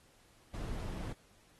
brown noise with ADSR envelope, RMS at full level -37 dBFS, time 0.53-1.13 s, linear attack 24 ms, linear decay 3 ms, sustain -3 dB, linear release 7 ms, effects pink hiss -66 dBFS RMS until 1.59 s + AAC 32 kbps

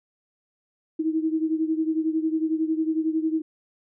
sine beating tone pair, 315.7 / 326.7 Hz, D#4 / E4, +25 / -15 cents, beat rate 11 Hz, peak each -23 / -27 dBFS, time 0.99-3.42 s, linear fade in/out 10 ms, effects none

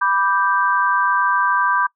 sine chord, G major, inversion first, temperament equal, 987.8 / 1174.7 / 1568 Hz, B5 / D6 / G6, 0 / 0 / 0 cents, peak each -19 dBFS, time 0.01-1.87 s, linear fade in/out 10 ms, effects noise-tail reverb RT60 0.1 s tail -23 dB re dry

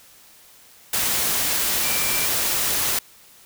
sine tone in noise, 2349 Hz, D7, in tune, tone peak -30 dBFS, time 1.83-2.26 s, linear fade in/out 5 ms, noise white, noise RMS -22 dBFS, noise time 0.93-2.99 s, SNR -11 dB, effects white hiss -50 dBFS RMS until 3.45 s

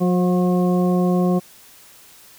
harmonic tone with a mistuned harmonic, 180.2 Hz, F#3, 45 cents flat, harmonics 1 / 2 / 3 / 4 / 6, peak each -16 / -22 / -26 / -28 / -32 dBFS, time 0-1.4 s, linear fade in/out 20 ms, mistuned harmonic 3, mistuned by -23 cents, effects white hiss -47 dBFS RMS until 2.38 s

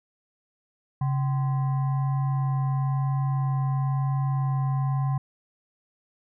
sine tone with frequency modulation, 136.2 Hz, C#3, 30 cents flat, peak -22 dBFS, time 1.01-5.18 s, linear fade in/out 5 ms, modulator 901 Hz, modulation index 0.35, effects none

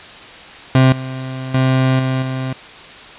30% pulse tone with level steps, 130.81 Hz, C3, in tune, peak -5 / -21 / -9 / -13 / -17 dBFS, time 0.75-2.53 s, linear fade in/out 2 ms, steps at 0.92 / 1.54 / 1.99 / 2.22 s, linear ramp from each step 5 ms, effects white hiss -36 dBFS RMS until 3.18 s + resampled to 8000 Hz

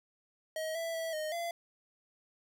square tone with pitch steps, 633 / 662 / 654 / 618 / 682 Hz, D#5 / E5 / E5 / D#5 / F5, +30 / +7 / -14 / -12 / -41 cents, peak -35 dBFS, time 0.56-1.51 s, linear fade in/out 2 ms, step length 190 ms, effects none

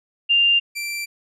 sine / sawtooth tone pair in turn, 2794 / 2349 Hz, F7 / D7, 0 / 0 cents, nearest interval minor third, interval 300 cents, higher first, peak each -13 / -22 dBFS, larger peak first, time 0.29-0.6 / 0.75-1.06 s, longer neither, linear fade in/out 20 ms, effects resampled to 32000 Hz

